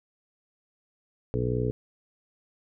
harmonic tone, 61.3 Hz, B1, 12 cents flat, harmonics 1 / 2 / 3 / 4 / 5 / 6 / 7 / 8, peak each -35 / -28 / -38 / -35 / -36 / -39 / -30 / -36 dBFS, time 1.34-1.71 s, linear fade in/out 0 ms, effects none

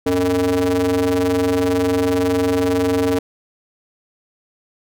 square ring-modulated tone, 88.5 Hz, F2, 23 cents sharp, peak -13 dBFS, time 0.06-3.19 s, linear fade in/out 5 ms, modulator 365 Hz, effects none

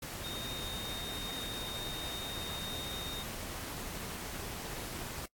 sine tone in noise, 3697 Hz, A#7, 15 cents flat, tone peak -40 dBFS, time 0.24-3.23 s, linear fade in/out 5 ms, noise pink, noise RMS -42 dBFS, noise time 0.02-5.26 s, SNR -1 dB, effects noise-tail reverb RT60 0.1 s tail -24 dB re dry + AAC 64 kbps

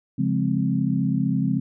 sine chord, Db major seventh, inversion none, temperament equal, 138.59 / 174.61 / 207.7 / 261.6 Hz, Db3 / F3 / Ab3 / C4, 0 / 0 / 0 / 0 cents, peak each -25 dBFS, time 0.18-1.6 s, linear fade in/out 10 ms, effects none

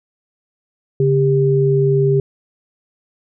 sine tone pair together, 140.6 / 397.7 Hz, C#3 / G4, +25 / +25 cents, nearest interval octave + tritone, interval 1800 cents, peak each -14 dBFS, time 1-2.2 s, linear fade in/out 2 ms, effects none

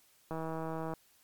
click train, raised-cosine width 1 ms, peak -25 dBFS, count 102, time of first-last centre 0.31-0.937 s, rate 161 Hz, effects white hiss -66 dBFS RMS until 1.23 s + MP3 96 kbps

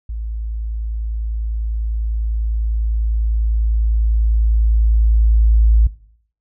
sine tone with level ramp, 55 Hz, A1, in tune, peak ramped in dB -22 to -8 dBFS, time 0.09-5.87 s, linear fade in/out 5 ms, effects noise-tail reverb RT60 0.6 s tail -19 dB re dry

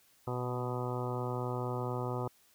harmonic tone with a mistuned harmonic, 124.3 Hz, B2, 12 cents sharp, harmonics 1 / 2 / 3 / 4 / 5 / 6 / 7 / 8 / 9 / 10, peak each -36 / -43 / -40 / -41 / -46 / -45 / -45 / -45 / -51 / -45 dBFS, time 0.27-2.28 s, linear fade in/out 5 ms, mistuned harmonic 1, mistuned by -24 cents, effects white hiss -66 dBFS RMS until 2.54 s

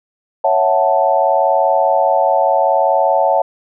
sine chord, F# minor seventh, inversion second, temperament equal, 554.4 / 659.3 / 740 / 880 Hz, C#5 / E5 / F#5 / A5, 0 / 0 / 0 / 0 cents, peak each -16 dBFS, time 0.44-3.42 s, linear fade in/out 5 ms, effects none

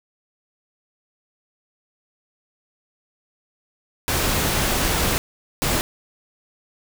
pink noise bursts at uneven times, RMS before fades -21 dBFS, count 2, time 4.08-5.18 / 5.62-5.81 s, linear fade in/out 0 ms, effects none

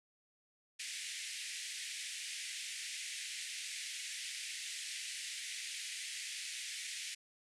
pink band-pass noise, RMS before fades -44 dBFS, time 0.79-7.15 s, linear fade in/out 10 ms, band 1900 to 10000 Hz, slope 48 dB/octave, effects none

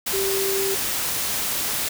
sine tone in noise, 390 Hz, G4, 9 cents flat, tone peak -23 dBFS, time 0.13-0.75 s, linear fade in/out 10 ms, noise white, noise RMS -25 dBFS, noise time 0.06-1.89 s, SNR -1 dB, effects none

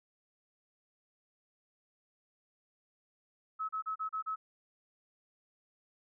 sine tone bursts, 1290 Hz, E6, 38 cents flat, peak -33 dBFS, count 6, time 3.59-4.36 s, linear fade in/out 20 ms, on 100 ms, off 34 ms, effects none

